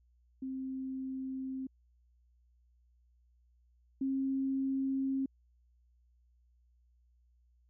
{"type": "tone pair in turn", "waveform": "sine", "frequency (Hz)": [263.4, 268.5], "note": ["C4", "C4"], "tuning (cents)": [12, 45], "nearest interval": "unison", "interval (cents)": 33, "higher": "second", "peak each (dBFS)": [-36, -30], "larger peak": "second", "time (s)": [[0.42, 1.67], [4.01, 5.26]], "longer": "neither", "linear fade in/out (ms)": 5, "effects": ["added 60 Hz sine -65 dBFS peak until 7.69 s"]}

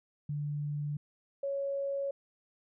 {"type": "tone pair in turn", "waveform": "sine", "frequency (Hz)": [146.83, 555.3], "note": ["D3", "C#5"], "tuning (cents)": [0, 3], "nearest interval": "octave + major seventh", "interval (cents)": 2303, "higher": "second", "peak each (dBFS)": [-32, -31], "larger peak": "second", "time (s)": [[0.29, 0.97], [1.43, 2.11]], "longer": "neither", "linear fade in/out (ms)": 5, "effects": []}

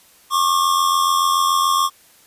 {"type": "tone pair together", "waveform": "square", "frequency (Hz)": [1089, 1176], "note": ["C#6", "D6"], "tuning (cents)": [-31, 2], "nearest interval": "minor second", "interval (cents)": 133, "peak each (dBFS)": [-17, -20], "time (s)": [0.3, 1.9], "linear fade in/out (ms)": 50, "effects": ["white hiss -51 dBFS RMS until 2.26 s", "resampled to 32000 Hz"]}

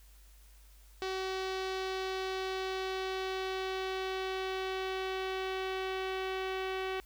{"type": "tone with low-pass filter sweep", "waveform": "sawtooth", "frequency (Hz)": 378.7, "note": "F#4", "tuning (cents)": 40, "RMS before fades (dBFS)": -36, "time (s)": [1.02, 7], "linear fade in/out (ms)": 0, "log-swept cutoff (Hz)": [4500, 3000], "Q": 1.7, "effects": ["added 50 Hz sine -55 dBFS peak until 7.05 s", "white hiss -64 dBFS RMS until 7.05 s"]}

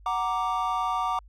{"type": "chord", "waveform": "triangle", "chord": "Gb augmented", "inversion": "none", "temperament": "equal with one note detuned", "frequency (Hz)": [742.6, 932.3, 1174.7], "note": ["Gb5", "Bb5", "D6"], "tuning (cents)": [6, 0, 0], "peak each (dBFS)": [-28, -28, -26], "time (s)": [0.06, 1.19], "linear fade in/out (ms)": 2, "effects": ["added 50 Hz sine -48 dBFS peak until 1.28 s"]}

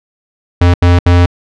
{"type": "tone bursts at uneven times", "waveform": "square", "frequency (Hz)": 87.9, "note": "F2", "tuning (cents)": 12, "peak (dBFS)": -5, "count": 3, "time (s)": [[0.61, 0.74], [0.82, 0.99], [1.06, 1.26]], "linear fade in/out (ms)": 5, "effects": ["low-pass 4000 Hz 12 dB/octave"]}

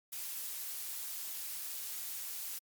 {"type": "noise", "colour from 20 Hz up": "blue", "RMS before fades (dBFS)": -41, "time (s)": [0.12, 2.59], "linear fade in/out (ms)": 10, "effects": ["MP3 96 kbps"]}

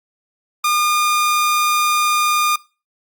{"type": "tone", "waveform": "sawtooth", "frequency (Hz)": 1213, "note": "D#6", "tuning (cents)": -44, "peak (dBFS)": -11, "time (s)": [0.64, 2.56], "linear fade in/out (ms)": 5, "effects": ["noise-tail reverb RT60 0.3 s tail -19 dB re dry", "Opus 48 kbps"]}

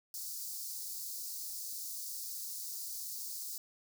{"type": "high-pass noise", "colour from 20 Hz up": "white", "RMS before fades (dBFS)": -42, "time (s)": [0.14, 3.58], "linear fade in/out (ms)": 2, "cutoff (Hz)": 4400, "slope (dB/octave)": 48, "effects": []}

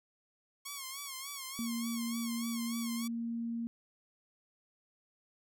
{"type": "tone with vibrato", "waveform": "5% pulse", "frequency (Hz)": 1094, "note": "C#6", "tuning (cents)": -23, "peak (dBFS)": -29, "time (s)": [0.65, 3.08], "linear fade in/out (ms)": 10, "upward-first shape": "sine", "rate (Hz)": 3.4, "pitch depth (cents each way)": 85}
{"type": "tone", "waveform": "sine", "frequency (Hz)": 232.2, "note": "A#3", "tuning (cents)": -7, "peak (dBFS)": -34, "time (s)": [1.59, 3.67], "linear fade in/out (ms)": 0}
{"effects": []}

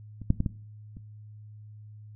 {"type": "clicks", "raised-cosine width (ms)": 5, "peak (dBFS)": [-27, -9, -13, -15, -29], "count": 5, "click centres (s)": [0.217, 0.304, 0.404, 0.462, 0.969], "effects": ["noise-tail reverb RT60 0.5 s tail -19 dB re dry", "added 106 Hz sine -44 dBFS peak until 2.15 s"]}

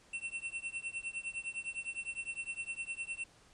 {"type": "tone with tremolo", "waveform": "square", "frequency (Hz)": 2700, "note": "E7", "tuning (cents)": 41, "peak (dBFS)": -35, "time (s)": [0.13, 3.24], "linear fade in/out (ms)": 5, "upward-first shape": "triangle", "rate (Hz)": 9.8, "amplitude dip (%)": 100, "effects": ["pink hiss -63 dBFS RMS until 3.53 s", "resampled to 22050 Hz"]}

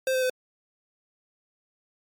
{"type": "tone with pitch steps", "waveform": "square", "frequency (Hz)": [523.3, 516.1, 509], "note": ["C5", "C5", "C5"], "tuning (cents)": [0, -24, -48], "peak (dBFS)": -23, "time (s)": [0.07, 0.298], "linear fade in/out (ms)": 2, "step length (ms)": 76, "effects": ["MP3 96 kbps"]}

